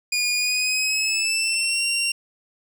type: tone with pitch glide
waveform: 20% pulse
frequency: 2442 to 2757 Hz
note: D#7 to F7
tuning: -33 to -23 cents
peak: -15 dBFS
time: 0.12-2.12 s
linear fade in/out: 5 ms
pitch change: +210 cents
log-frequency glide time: 0.35-1.84 s
effects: none